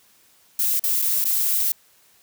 violet noise with dropouts, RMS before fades -21 dBFS, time 0.59-1.72 s, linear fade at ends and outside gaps 2 ms, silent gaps 0.795-0.838 / 1.018-1.023 / 1.242-1.253 s, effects white hiss -57 dBFS RMS until 2.22 s + high-pass 60 Hz 12 dB/octave

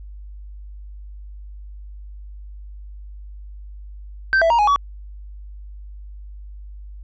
triangle tone with pitch steps, 1556 / 661 / 938 / 834 / 1134 Hz, G6 / E5 / A#5 / G#5 / C#6, -13 / +5 / +11 / +7 / +39 cents, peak -11 dBFS, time 4.33-4.76 s, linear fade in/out 0 ms, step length 86 ms, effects added 50 Hz sine -34 dBFS peak until 7.03 s + resampled to 16000 Hz

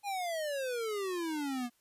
square exponential sweep, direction down, 830.6 to 235.5 Hz, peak -34 dBFS, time 0.03-1.7 s, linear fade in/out 50 ms, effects white hiss -72 dBFS RMS until 1.8 s + resampled to 32000 Hz

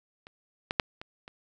clicks, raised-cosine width 0.3 ms, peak -30 / -13 / -6 / -24 / -28 dBFS, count 5, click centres 0.269 / 0.709 / 0.798 / 1.015 / 1.279 s, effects none

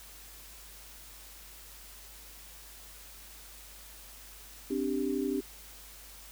sine chord, C suspended second, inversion none, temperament equal, 261.6 / 293.7 / 392 Hz, C4 / D4 / G4, 0 / 0 / 0 cents, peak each -33 dBFS, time 4.7-5.41 s, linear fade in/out 10 ms, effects added 50 Hz sine -54 dBFS peak until 6.31 s + white hiss -51 dBFS RMS until 6.31 s

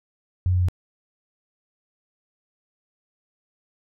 sine tone with pitch steps, 91 / 90.42 / 89.85 Hz, F#2 / F#2 / F2, -28 / -39 / +50 cents, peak -17 dBFS, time 0.46-0.685 s, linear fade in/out 0 ms, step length 75 ms, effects none

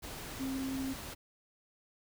sine tone in noise, 266.4 Hz, C4, 31 cents sharp, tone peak -34 dBFS, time 0.39-0.94 s, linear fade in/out 20 ms, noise pink, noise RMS -44 dBFS, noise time 0.02-1.15 s, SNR +7 dB, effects none

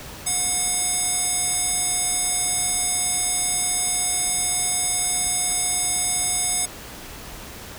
square tone with band-pass filter, 726 Hz, F#5, 33 cents flat, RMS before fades -23 dBFS, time 0.26-6.66 s, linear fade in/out 10 ms, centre 8800 Hz, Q 3.5, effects pink hiss -38 dBFS RMS until 7.78 s

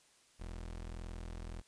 30% pulse tone, 41.7 Hz, E1, 21 cents sharp, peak -40 dBFS, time 0.39-1.62 s, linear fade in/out 20 ms, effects white hiss -67 dBFS RMS until 1.67 s + resampled to 22050 Hz

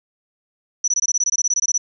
sine tone bursts, 5920 Hz, F#8, in tune, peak -15 dBFS, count 16, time 0.84-1.779 s, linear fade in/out 5 ms, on 39 ms, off 21 ms, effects none

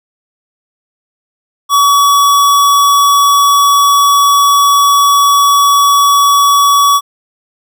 square tone, 1134 Hz, C#6, 39 cents sharp, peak -6 dBFS, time 1.69-7.01 s, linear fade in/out 50 ms, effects none

